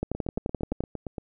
two click trains, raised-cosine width 2 ms, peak -20 / -14 dBFS, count 10 / 10, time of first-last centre 0.15-1.182 / 0.03-0.806 s, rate 8.72 / 11.6 Hz, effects none

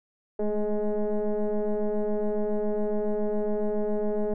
sine tone with frequency modulation, 207.4 Hz, G#3, 2 cents flat, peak -22 dBFS, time 0.39-4.34 s, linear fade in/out 5 ms, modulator 211 Hz, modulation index 1.9, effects tanh soft clip ceiling -20 dBFS

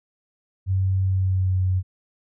sine tone with pitch glide, 95 to 92.83 Hz, F#2 to F#2, +46 to +6 cents, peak -18 dBFS, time 0.66-1.83 s, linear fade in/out 50 ms, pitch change -40 cents, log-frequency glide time 1.04-1.6 s, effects none

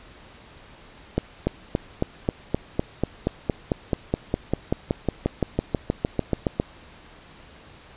accelerating click train, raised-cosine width 2 ms, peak -7 dBFS, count 28, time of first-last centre 1.18-6.599 s, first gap 290 ms, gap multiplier 0.97, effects pink hiss -48 dBFS RMS until 7.96 s + resampled to 8000 Hz

